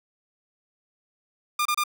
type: tone bursts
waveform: sawtooth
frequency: 1204 Hz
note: D6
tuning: 43 cents sharp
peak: -18 dBFS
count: 3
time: 1.59-1.838 s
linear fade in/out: 5 ms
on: 64 ms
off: 28 ms
effects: none